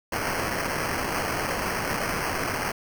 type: noise with sample-and-hold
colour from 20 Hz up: white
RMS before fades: -28 dBFS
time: 0.12-2.72 s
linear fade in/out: 5 ms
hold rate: 3675 Hz
effects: none